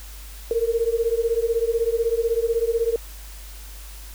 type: beating tone pair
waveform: sine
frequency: 453.2 / 469.2 Hz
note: A#4 / A#4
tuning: -49 / +11 cents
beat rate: 16 Hz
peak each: -22 dBFS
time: 0.51-2.96 s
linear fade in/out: 2 ms
effects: added 50 Hz sine -37 dBFS peak until 4.14 s + white hiss -44 dBFS RMS until 4.14 s